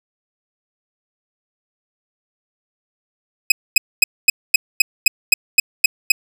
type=tone bursts; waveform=sawtooth; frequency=2535 Hz; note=D#7; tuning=32 cents sharp; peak=-3 dBFS; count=11; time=3.5-6.12 s; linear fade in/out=5 ms; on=20 ms; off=240 ms; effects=none